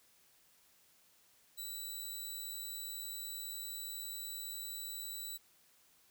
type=tone; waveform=10% pulse; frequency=3949 Hz; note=B7; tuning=1 cent flat; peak=-34 dBFS; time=1.57-5.38 s; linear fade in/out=20 ms; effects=white hiss -68 dBFS RMS until 6.1 s